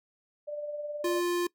sine tone with tremolo, 591 Hz, D5, 11 cents sharp, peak -31 dBFS, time 0.47-1.21 s, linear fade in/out 20 ms, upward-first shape triangle, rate 19 Hz, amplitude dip 50%
square tone, 350.1 Hz, F4, 4 cents sharp, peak -27 dBFS, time 1.04-1.47 s, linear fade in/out 5 ms
effects noise-tail reverb RT60 0.1 s tail -21 dB re dry

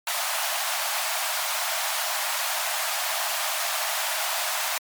pink high-pass noise, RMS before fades -27 dBFS, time 0.07-4.78 s, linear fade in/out 2 ms, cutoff 610 Hz, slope 96 dB/octave, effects MP3 96 kbps

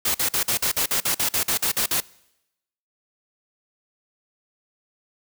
white noise bursts, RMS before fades -22 dBFS, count 14, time 0.05-2.004 s, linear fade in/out 5 ms, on 95 ms, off 48 ms, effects noise-tail reverb RT60 0.9 s tail -23 dB re dry

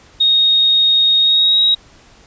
sine tone with pitch glide, 3729 to 3810 Hz, A#7 to A#7, 0 to +37 cents, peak -9 dBFS, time 0.2-1.75 s, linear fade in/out 10 ms, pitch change +37 cents, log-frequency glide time 1.2-1.61 s, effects pink hiss -46 dBFS RMS until 2.26 s + resampled to 16000 Hz

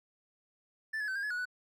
triangle tone with pitch steps, 1761 / 1696 / 1533 / 1613 / 1700 / 1461 / 1484 Hz, A6 / G#6 / G6 / G6 / G#6 / F#6 / F#6, +1 / +36 / -39 / +49 / +40 / -22 / +5 cents, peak -31 dBFS, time 0.93-1.455 s, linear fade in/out 10 ms, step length 75 ms, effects none

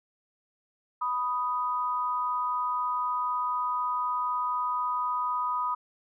sine tone pair together, 988.5 / 1244.5 Hz, B5 / D#6, +1 / 0 cents, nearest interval major third, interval 399 cents, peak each -29 / -29 dBFS, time 1.01-5.75 s, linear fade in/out 10 ms, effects none

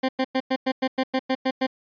20% pulse tone bursts, 261.6 Hz, C4, in tune, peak -15 dBFS, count 11, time 0.03-1.668 s, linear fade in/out 10 ms, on 58 ms, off 100 ms, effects resampled to 11025 Hz

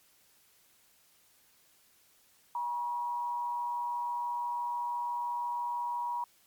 sine tone with frequency modulation, 960 Hz, B5, 49 cents flat, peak -31 dBFS, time 2.55-6.24 s, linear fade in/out 2 ms, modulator 134 Hz, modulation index 0.33, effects white hiss -65 dBFS RMS until 6.46 s + MP3 96 kbps

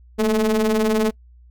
square ring-modulated tone, 106.7 Hz, G#2, 47 cents sharp, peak -14 dBFS, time 0.18-1.11 s, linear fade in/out 20 ms, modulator 330 Hz, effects noise-tail reverb RT60 0.1 s tail -26 dB re dry + added 60 Hz sine -45 dBFS peak until 1.5 s

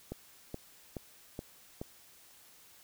click train, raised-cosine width 2 ms, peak -25 dBFS, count 5, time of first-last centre 0.12-1.815 s, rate 2.36 Hz, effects white hiss -59 dBFS RMS until 2.83 s

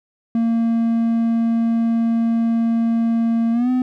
triangle tone with pitch glide, 229.6 to 253.3 Hz, A#3 to B3, -26 to +44 cents, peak -13 dBFS, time 0.35-3.82 s, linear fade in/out 2 ms, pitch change +170 cents, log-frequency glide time 3.52-3.7 s, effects none

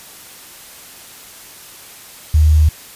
sine tone with quantisation, 77 Hz, D#2, 17 cents flat, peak -7 dBFS, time 2.34-2.69 s, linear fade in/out 5 ms, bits 6, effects white hiss -38 dBFS RMS until 2.95 s + resampled to 32000 Hz

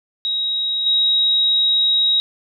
sine tone with level steps, 3808 Hz, A#7, 36 cents sharp, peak -18 / -13 dBFS, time 0.25-2.2 s, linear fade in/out 0 ms, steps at 0.86 s, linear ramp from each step 5 ms, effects none

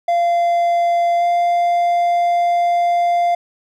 triangle tone with pitch glide, 690 to 696 Hz, F5 to F5, -21 to -6 cents, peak -11 dBFS, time 0.08-3.35 s, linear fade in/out 5 ms, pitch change +15 cents, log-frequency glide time 1.18-1.23 s, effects none

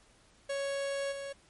45% pulse tone with level steps, 555 Hz, C#5, 2 cents sharp, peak -32 / -38 dBFS, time 0.49-1.33 s, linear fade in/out 10 ms, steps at 1.11 s, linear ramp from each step 20 ms, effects pink hiss -63 dBFS RMS until 1.49 s + MP3 48 kbps

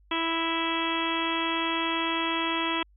harmonic tone, 329.6 Hz, E4, in tune, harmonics 1 / 2 / 3 / 4 / 5 / 6 / 7 / 8 / 9 / 10, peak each -31 / -39 / -31 / -35 / -41 / -36 / -39 / -34 / -41 / -33 dBFS, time 0.11-2.83 s, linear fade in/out 5 ms, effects added 50 Hz sine -56 dBFS peak until 2.96 s

